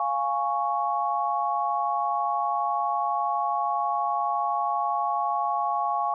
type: chord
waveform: sine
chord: Db major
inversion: first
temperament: equal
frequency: 698.5 / 830.6 / 1108.7 Hz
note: F5 / Ab5 / Db6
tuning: 0 / 0 / 0 cents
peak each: -29 / -27 / -27 dBFS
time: 0-6.14 s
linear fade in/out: 2 ms
effects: none